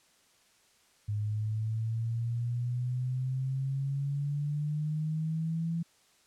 sine exponential sweep, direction up, 103.83 to 168 Hz, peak -29 dBFS, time 1.08-5.83 s, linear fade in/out 10 ms, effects white hiss -65 dBFS RMS until 6.26 s + low-pass 9000 Hz 12 dB/octave

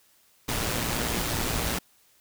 pink noise with amplitude modulation, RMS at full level -26 dBFS, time 0.48-1.79 s, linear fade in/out 10 ms, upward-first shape sine, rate 116 Hz, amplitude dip 50%, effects white hiss -62 dBFS RMS until 2.2 s

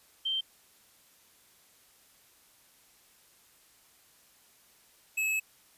sine / square tone pair in turn, 3136 / 2588 Hz, G7 / E7, 0 / -32 cents, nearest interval minor third, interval 332 cents, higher first, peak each -28 dBFS, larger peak neither, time 0.25-0.41 / 5.17-5.4 s, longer second, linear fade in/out 10 ms, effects white hiss -62 dBFS RMS until 5.77 s + resampled to 32000 Hz

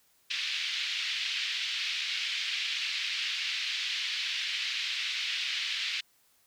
pink band-pass noise, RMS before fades -33 dBFS, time 0.3-6.01 s, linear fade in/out 10 ms, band 2300 to 4300 Hz, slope 24 dB/octave, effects white hiss -67 dBFS RMS until 6.46 s

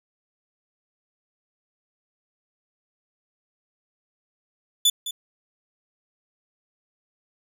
sawtooth tone with echo, 3481 Hz, A7, 19 cents flat, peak -12 dBFS, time 4.85-4.9 s, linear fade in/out 5 ms, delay 210 ms, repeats 1, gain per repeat -13 dB, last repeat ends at 5.11 s, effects none

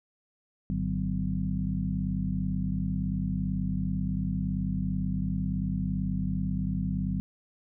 harmonic tone with a mistuned harmonic, 50.4 Hz, G1, 49 cents sharp, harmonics 1 / 2 / 3 / 4 / 5, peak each -34 / -36 / -33 / -30 / -37 dBFS, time 0.7-7.2 s, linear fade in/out 0 ms, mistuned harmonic 4, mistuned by -110 cents, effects none

